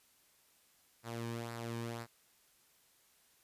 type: tone with flanger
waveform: sawtooth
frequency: 116.54 Hz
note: A#2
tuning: in tune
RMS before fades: -42 dBFS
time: 1.03-2.07 s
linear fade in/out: 50 ms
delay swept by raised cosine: 0.31 to 1.51 ms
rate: 2 Hz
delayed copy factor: -0.55
effects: white hiss -69 dBFS RMS until 3.43 s + resampled to 32000 Hz